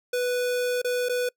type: tone with dropouts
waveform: square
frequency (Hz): 493.9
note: B4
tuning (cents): 0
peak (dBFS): -24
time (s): 0.13-1.29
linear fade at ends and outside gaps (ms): 5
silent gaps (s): 0.818-0.845 / 1.087-1.094
effects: noise-tail reverb RT60 0.1 s tail -25 dB re dry